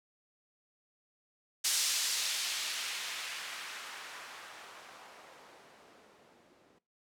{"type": "noise with low-pass filter sweep", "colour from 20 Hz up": "violet", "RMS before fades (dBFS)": -39, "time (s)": [1.64, 6.79], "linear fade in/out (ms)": 10, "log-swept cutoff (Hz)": [5800, 300], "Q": 0.85, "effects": ["noise-tail reverb RT60 0.3 s tail -21 dB re dry"]}